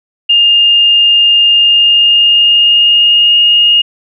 sine tone with pitch glide, 2820 to 2851 Hz, F7 to F7, +16 to +35 cents, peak -4 dBFS, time 0.29-3.82 s, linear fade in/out 10 ms, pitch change +19 cents, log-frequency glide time 1.5-3.44 s, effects none

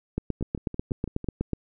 two click trains, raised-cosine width 3 ms, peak -22 / -13 dBFS, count 6 / 12, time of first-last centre 0.41-1.243 / 0.18-1.533 s, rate 6 / 8.13 Hz, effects none

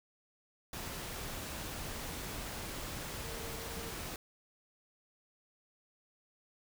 sine tone in noise, 457.4 Hz, A#4, 33 cents flat, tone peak -49 dBFS, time 3.23-3.91 s, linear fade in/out 2 ms, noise pink, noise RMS -42 dBFS, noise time 0.73-4.16 s, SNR -10 dB, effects none

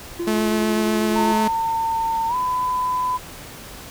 triangle tone with tremolo, 344.4 Hz, F4, 24 cents flat, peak -20 dBFS, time 0.19-1.33 s, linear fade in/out 10 ms, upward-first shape sine, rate 12 Hz, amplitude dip 30%
sawtooth tone with vibrato, 215.6 Hz, A3, 35 cents flat, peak -15 dBFS, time 0.27-1.48 s, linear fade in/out 5 ms, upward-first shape sine, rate 8.1 Hz, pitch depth 10 cents each way
sine tone with pitch glide, 905 to 1004.2 Hz, A5 to B5, +48 to +29 cents, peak -19 dBFS, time 1.15-3.18 s, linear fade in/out 20 ms, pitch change +181 cents, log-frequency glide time 2.28-2.35 s
effects pink hiss -38 dBFS RMS until 3.9 s

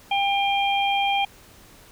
harmonic tone, 798 Hz, G5, 31 cents sharp, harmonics 1 / 3 / 4, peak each -21 / -26 / -27 dBFS, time 0.11-1.25 s, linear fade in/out 5 ms, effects pink hiss -50 dBFS RMS until 1.91 s

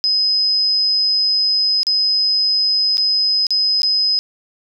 sine tone with dropouts, 5050 Hz, D#8, 25 cents sharp, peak -13 dBFS, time 0.04-4.19 s, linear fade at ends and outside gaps 0 ms, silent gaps 1.832-1.868 / 2.971-2.98 / 3.468-3.506 / 3.819-3.832 s, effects none

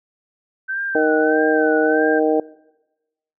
sine tone with vibrato, 1533 Hz, G6, 39 cents flat, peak -21 dBFS, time 0.68-2.2 s, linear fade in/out 20 ms, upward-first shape sine, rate 1.6 Hz, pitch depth 72 cents each way
harmonic tone, 155.56 Hz, D#3, in tune, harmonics 2 / 3 / 4 / 5, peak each -20 / -17 / -21 / -24 dBFS, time 0.95-2.4 s, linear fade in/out 2 ms
effects noise-tail reverb RT60 1.0 s tail -22 dB re dry

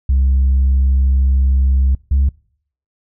sine tone pair in turn, 66.5 / 68.41 Hz, C2 / C#2, +29 / -22 cents, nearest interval unison, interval 49 cents, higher second, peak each -8 dBFS, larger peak neither, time 0.09-1.95 / 2.11-2.29 s, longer first, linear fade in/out 5 ms, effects noise-tail reverb RT60 0.6 s tail -25 dB re dry + tanh soft clip ceiling -8 dBFS

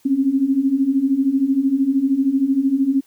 sine beating tone pair, 261.6 / 274.6 Hz, C4 / C#4, 0 / -16 cents, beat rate 13 Hz, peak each -20 / -16 dBFS, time 0.05-3.01 s, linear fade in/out 10 ms, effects white hiss -57 dBFS RMS until 3.06 s

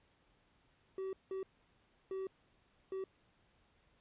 triangle tone bursts at uneven times, 382.2 Hz, G4, 44 cents flat, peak -36 dBFS, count 4, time 0.98-1.13 / 1.31-1.43 / 2.11-2.27 / 2.92-3.04 s, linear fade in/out 2 ms, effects pink hiss -72 dBFS RMS until 4 s + resampled to 8000 Hz

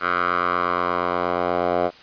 10% pulse tone with band-pass filter sweep, 88.4 Hz, F2, 22 cents sharp, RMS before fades -22 dBFS, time 0-1.91 s, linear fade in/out 50 ms, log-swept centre 1400 to 710 Hz, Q 3.3, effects white hiss -46 dBFS RMS until 2.02 s + resampled to 11025 Hz

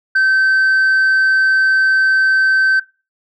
sine tone, 1545 Hz, G6, 26 cents flat, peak -7 dBFS, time 0.15-2.8 s, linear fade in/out 10 ms, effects noise-tail reverb RT60 0.3 s tail -21 dB re dry + tanh soft clip ceiling -9 dBFS

